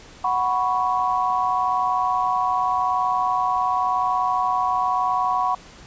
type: chord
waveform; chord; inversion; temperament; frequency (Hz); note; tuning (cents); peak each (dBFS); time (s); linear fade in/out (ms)
sine; F# suspended fourth; none; equal; 740 / 987.8 / 1108.7; F#5 / B5 / C#6; 0 / 0 / 0; -23; 0.24-5.55; 5
effects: pink hiss -45 dBFS RMS until 5.86 s + resampled to 16000 Hz